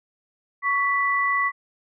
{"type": "tone pair together", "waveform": "sine", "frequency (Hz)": [1119.3, 1975.5], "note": ["C#6", "B6"], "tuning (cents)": [16, 0], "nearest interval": "minor seventh", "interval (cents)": 984, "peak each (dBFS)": -22, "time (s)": [0.62, 1.52], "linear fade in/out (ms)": 50, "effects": []}